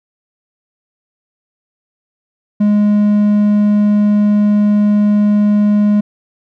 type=tone; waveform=triangle; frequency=207.7 Hz; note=G#3; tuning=in tune; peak=-6 dBFS; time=2.6-6.01 s; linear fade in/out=10 ms; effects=none